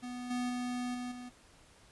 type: tone with level steps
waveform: square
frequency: 246.9 Hz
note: B3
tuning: in tune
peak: -40 / -33 / -35 / -38 / -44 dBFS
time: 0.02-1.3 s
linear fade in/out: 20 ms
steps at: 0.3 / 0.49 / 0.94 / 1.11 s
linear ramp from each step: 10 ms
effects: pink hiss -61 dBFS RMS until 1.91 s + resampled to 24000 Hz